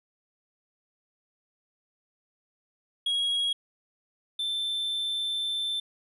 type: tone pair in turn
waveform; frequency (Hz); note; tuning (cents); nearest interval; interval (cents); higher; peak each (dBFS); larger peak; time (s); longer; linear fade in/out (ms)
triangle; 3304 / 3546; G#7 / A7; -10 / +13; minor second; 123; second; -23 / -26; first; 3.06-3.53 / 4.39-5.8; second; 5
effects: resampled to 32000 Hz